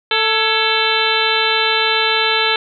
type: harmonic tone with a mistuned harmonic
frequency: 443.2 Hz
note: A4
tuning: 13 cents sharp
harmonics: 1 / 2 / 3 / 4 / 5 / 6 / 7 / 8 / 9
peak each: -22 / -22 / -22 / -22 / -22 / -22 / -22 / -22 / -22 dBFS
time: 0.11-2.56 s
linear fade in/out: 2 ms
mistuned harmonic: 4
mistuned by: -95 cents
effects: none